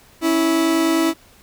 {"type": "tone pair together", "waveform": "40% pulse", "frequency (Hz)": [277.2, 327.2], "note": ["C#4", "E4"], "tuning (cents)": [0, -13], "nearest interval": "minor third", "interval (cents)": 287, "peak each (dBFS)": [-22, -15], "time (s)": [0.21, 1.14], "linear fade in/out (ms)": 50, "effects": ["pink hiss -50 dBFS RMS until 1.42 s"]}